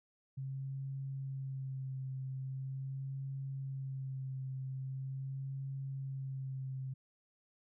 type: tone with vibrato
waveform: sine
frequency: 133.9 Hz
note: C3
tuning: 40 cents sharp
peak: -38 dBFS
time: 0.37-6.94 s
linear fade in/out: 10 ms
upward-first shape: sine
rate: 0.42 Hz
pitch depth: 24 cents each way
effects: none